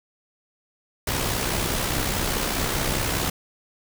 pink noise with amplitude modulation, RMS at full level -23 dBFS, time 1.07-3.3 s, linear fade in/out 5 ms, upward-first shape sine, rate 64.9 Hz, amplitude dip 45%, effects none

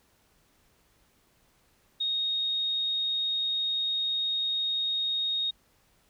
sine tone, 3729 Hz, A#7, in tune, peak -26 dBFS, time 2-5.51 s, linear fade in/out 10 ms, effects pink hiss -66 dBFS RMS until 6.09 s

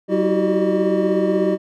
triangle tone cluster, 189.6 / 323 / 370.6 / 387 / 605 Hz, F#3 / E4 / F#4 / G4 / D#5, +43 / -35 / +3 / -22 / -49 cents, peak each -20 dBFS, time 0.08-1.58 s, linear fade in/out 50 ms, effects none

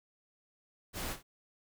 pink noise with echo, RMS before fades -38 dBFS, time 0.93-1.17 s, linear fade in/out 50 ms, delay 60 ms, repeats 1, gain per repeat -14 dB, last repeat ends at 1.23 s, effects none

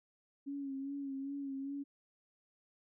sine tone with vibrato, 275.9 Hz, C#4, 8 cents flat, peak -38 dBFS, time 0.46-1.84 s, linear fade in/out 20 ms, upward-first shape sine, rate 2.5 Hz, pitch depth 41 cents each way, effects none

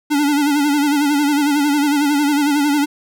square tone with vibrato, 290 Hz, D4, 22 cents flat, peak -14 dBFS, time 0.1-2.86 s, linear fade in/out 20 ms, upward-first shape sine, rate 11 Hz, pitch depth 65 cents each way, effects none

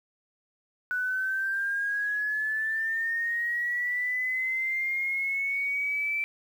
sine linear sweep, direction up, 1480 to 2335 Hz, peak -26 dBFS, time 0.91-6.24 s, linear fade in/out 0 ms, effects 9-bit

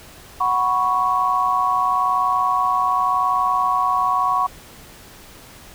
sine chord, F# suspended fourth, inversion none, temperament equal, 740 / 987.8 / 1108.7 Hz, F#5 / B5 / C#6, 0 / 0 / 0 cents, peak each -23 / -22 / -18 dBFS, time 0.4-4.47 s, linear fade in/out 10 ms, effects pink hiss -43 dBFS RMS until 5.74 s

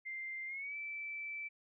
sine tone with pitch glide, 2093 to 2322 Hz, C7 to D7, 0 to -20 cents, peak -40 dBFS, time 0.05-1.49 s, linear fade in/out 20 ms, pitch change +180 cents, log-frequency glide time 0.46-0.76 s, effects none

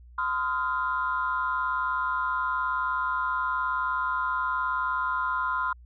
sine tone cluster, 1026 / 1263 / 1402 Hz, C6 / D#6 / F6, -34 / +26 / +6 cents, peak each -27 / -32 / -29 dBFS, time 0.18-5.73 s, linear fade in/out 5 ms, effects tanh soft clip ceiling -16 dBFS + added 60 Hz sine -47 dBFS peak until 5.85 s

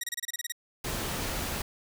10% pulse tone bursts, 1900 Hz, A#6, 33 cents sharp, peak -22 dBFS, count 10, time 0.01-0.522 s, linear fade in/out 5 ms, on 26 ms, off 28 ms
pink noise, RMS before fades -33 dBFS, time 0.84-1.62 s, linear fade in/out 5 ms
effects none

